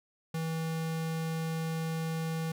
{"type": "tone", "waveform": "square", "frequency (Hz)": 162, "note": "E3", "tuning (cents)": -30, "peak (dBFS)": -32, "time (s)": [0.34, 2.52], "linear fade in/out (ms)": 5, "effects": []}